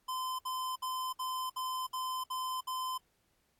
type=tone bursts; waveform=square; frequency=1027 Hz; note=C6; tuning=33 cents flat; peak=-35 dBFS; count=8; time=0.08-2.98 s; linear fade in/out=10 ms; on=310 ms; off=60 ms; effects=pink hiss -75 dBFS RMS until 3.59 s + AAC 64 kbps